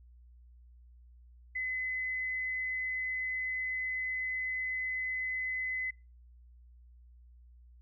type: tone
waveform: sine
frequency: 2027 Hz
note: B6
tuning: 45 cents sharp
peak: -32 dBFS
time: 1.55-5.91 s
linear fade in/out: 10 ms
effects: noise-tail reverb RT60 0.3 s tail -26 dB re dry + added 60 Hz sine -54 dBFS peak until 7.81 s